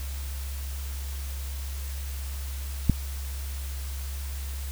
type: click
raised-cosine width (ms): 5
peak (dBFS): -6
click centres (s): 2.897
effects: added 68 Hz sine -31 dBFS peak until 4.71 s + white hiss -43 dBFS RMS until 4.71 s